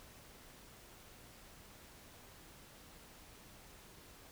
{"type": "silence", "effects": ["pink hiss -58 dBFS RMS until 4.31 s"]}